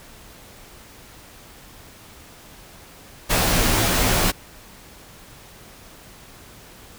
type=noise with comb filter; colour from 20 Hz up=pink; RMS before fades=-19 dBFS; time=3.29-4.32 s; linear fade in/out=20 ms; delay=14 ms; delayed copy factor=-0.65; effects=pink hiss -45 dBFS RMS until 6.98 s